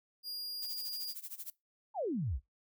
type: tone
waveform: 45% pulse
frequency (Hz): 4832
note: D8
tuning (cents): +48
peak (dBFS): -38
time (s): 0.23-1.15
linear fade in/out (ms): 50
type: noise with tremolo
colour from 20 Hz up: violet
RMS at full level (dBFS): -42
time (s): 0.62-1.5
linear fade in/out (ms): 2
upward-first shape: sine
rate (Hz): 13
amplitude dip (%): 90
type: exponential sweep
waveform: sine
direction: down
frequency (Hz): 932.3 to 50.6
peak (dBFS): -32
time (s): 1.94-2.4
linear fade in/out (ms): 50
effects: noise-tail reverb RT60 0.2 s tail -22 dB re dry